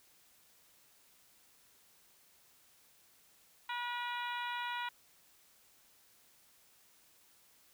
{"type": "harmonic tone", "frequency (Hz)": 483.1, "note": "B4", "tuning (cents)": -38, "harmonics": [2, 3, 4, 5, 6, 7, 8], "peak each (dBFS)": [-39, -43, -45, -47, -49, -50, -51], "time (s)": [3.69, 4.89], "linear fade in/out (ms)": 5, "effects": ["white hiss -66 dBFS RMS until 7.73 s"]}